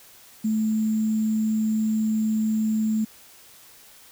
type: tone with sample-and-hold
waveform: sine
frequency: 218 Hz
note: A3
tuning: 16 cents flat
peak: -20 dBFS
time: 0.44-3.05 s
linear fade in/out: 10 ms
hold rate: 7350 Hz
effects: white hiss -50 dBFS RMS until 4.11 s